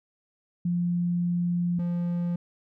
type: tone pair in turn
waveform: sine / triangle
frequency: 174.61 / 173.79 Hz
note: F3 / F3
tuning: 0 / -8 cents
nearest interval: unison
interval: 8 cents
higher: first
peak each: -23 dBFS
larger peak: neither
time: 0.65-1.79 / 1.79-2.36 s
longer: first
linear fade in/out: 5 ms
effects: none